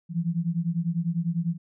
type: beating tone pair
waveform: sine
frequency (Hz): 164.2 / 174.2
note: E3 / F3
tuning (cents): -6 / -4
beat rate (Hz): 10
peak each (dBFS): -27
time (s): 0.09-1.58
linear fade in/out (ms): 50
effects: none

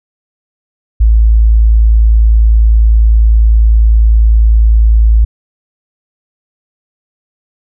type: tone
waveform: sine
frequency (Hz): 55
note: A1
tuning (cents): 0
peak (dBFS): -3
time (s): 1-5.25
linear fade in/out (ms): 10
effects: none

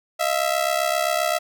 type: ring-modulated tone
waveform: sawtooth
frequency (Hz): 659.3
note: E5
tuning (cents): 0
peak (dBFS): -13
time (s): 0.19-1.39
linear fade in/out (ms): 20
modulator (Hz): 33.8
effects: none

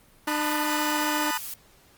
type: tone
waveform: sawtooth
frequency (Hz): 301.3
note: D4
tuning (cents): +44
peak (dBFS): -24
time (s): 0.27-1.31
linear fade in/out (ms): 5
type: chord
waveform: 30% pulse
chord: B dominant seventh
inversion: third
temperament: just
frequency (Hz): 889 / 987.8 / 1234.7 / 1481.6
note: A5 / B5 / D#6 / F#6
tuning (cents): +18 / 0 / -14 / +2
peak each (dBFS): -28 / -29 / -31 / -30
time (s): 0.27-1.38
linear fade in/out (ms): 10
type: noise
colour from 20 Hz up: blue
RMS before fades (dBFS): -36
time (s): 0.43-1.54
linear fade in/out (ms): 2
effects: pink hiss -57 dBFS RMS until 1.97 s + Opus 32 kbps

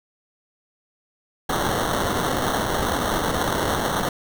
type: noise with sample-and-hold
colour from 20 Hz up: violet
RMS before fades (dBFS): -23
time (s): 1.49-4.09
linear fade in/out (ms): 5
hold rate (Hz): 2450
effects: none

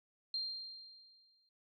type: tone with exponential decay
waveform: sine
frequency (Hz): 4186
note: C8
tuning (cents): 0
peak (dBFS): -34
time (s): 0.34-1.49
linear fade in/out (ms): 2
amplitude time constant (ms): 250
effects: none

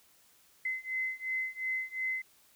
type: beating tone pair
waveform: sine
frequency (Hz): 2048 / 2050.8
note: C7 / C7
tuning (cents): -38 / -35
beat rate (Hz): 2.8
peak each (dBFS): -36 / -35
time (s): 0.65-2.22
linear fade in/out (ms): 5
effects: white hiss -64 dBFS RMS until 2.55 s

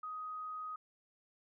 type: tone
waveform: sine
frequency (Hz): 1253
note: D#6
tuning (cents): +12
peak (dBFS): -40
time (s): 0.03-0.76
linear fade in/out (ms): 5
effects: none

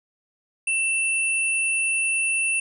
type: tone pair together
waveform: sine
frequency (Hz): 2672 / 9445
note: E7 / D9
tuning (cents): +23 / +9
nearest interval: octave + minor seventh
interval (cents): 2186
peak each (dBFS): -21 / -27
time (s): 0.67-2.6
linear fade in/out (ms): 5
effects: none

